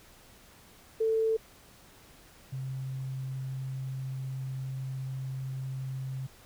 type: tone pair in turn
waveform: sine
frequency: 444.6 / 132.18 Hz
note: A4 / C3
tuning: +18 / +18 cents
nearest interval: octave + major sixth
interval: 2100 cents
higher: first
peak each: -24 / -33 dBFS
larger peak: first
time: 1-1.37 / 2.52-6.27 s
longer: second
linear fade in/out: 10 ms
effects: pink hiss -56 dBFS RMS until 6.45 s